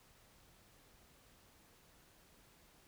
silence, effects pink hiss -66 dBFS RMS until 2.87 s

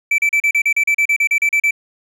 triangle tone bursts, 2322 Hz, D7, 20 cents flat, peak -10 dBFS, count 15, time 0.11-1.709 s, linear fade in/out 5 ms, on 73 ms, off 36 ms, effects none

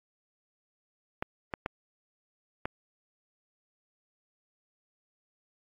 clicks, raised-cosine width 0.5 ms, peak -16 dBFS, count 4, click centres 1.225 / 1.538 / 1.661 / 2.655 s, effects AAC 32 kbps

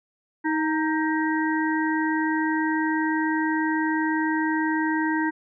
harmonic tone with a mistuned harmonic, 315.3 Hz, D#4, 23 cents sharp, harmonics 1 / 3 / 5 / 6, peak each -23 / -28 / -30 / -31 dBFS, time 0.44-5.31 s, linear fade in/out 20 ms, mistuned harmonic 3, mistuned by -35 cents, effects none

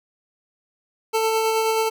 25% pulse tone with tremolo, 443.9 Hz, A4, 15 cents sharp, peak -14 dBFS, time 1.13-1.9 s, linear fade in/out 20 ms, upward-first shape sine, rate 9.4 Hz, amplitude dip 25%, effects none

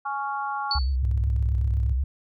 harmonic tone, 278 Hz, C#4, 5 cents sharp, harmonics 3 / 4 / 5, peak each -29 / -31 / -33 dBFS, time 0.05-0.79 s, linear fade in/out 10 ms
sine tone with exponential decay, 4467 Hz, C#8, 12 cents sharp, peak -20 dBFS, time 0.71-0.96 s, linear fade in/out 2 ms, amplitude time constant 54 ms
sine tone with vibrato, 65.9 Hz, C2, 13 cents sharp, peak -21 dBFS, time 0.75-2.04 s, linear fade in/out 5 ms, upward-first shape sine, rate 8.1 Hz, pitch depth 95 cents each way
sine tone with tremolo, 103.83 Hz, G#2, in tune, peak -25 dBFS, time 1.02-1.93 s, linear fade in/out 10 ms, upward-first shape square, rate 16 Hz, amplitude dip 35%
effects none

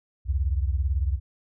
sine beating tone pair, 65 / 83 Hz, C2 / E2, -11 / +12 cents, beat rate 18 Hz, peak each -23 / -27 dBFS, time 0.25-1.2 s, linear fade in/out 50 ms, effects none

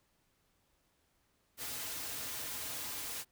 white noise with comb filter, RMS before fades -41 dBFS, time 1.57-3.25 s, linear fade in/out 50 ms, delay 5.3 ms, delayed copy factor -0.5, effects pink hiss -75 dBFS RMS until 3.31 s

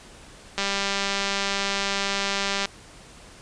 click train, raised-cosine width 0.2 ms, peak -8 dBFS, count 412, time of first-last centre 0.58-2.656 s, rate 198 Hz, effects pink hiss -47 dBFS RMS until 3.41 s + resampled to 22050 Hz

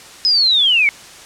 sine linear sweep, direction down, 5130 to 2164 Hz, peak -10 dBFS, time 0.25-0.89 s, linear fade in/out 0 ms, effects white hiss -38 dBFS RMS until 1.25 s + low-pass 8000 Hz 12 dB/octave

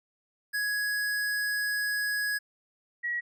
square / sine tone pair in turn, 1670 / 1914.7 Hz, G#6 / A#6, +9 / +46 cents, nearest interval major second, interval 237 cents, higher second, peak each -28 dBFS, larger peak neither, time 0.53-2.39 / 3.03-3.21 s, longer first, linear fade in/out 20 ms, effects none

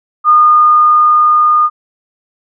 sine tone with level ramp, 1221 Hz, D#6, 33 cents flat, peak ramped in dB -3 to -6 dBFS, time 0.24-1.7 s, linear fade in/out 50 ms, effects none

